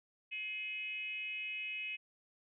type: tone with frequency modulation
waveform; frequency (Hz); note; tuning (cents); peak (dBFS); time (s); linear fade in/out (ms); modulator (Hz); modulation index
sine; 2537; D#7; +33; -38; 0.31-1.97; 20; 410; 0.61
effects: none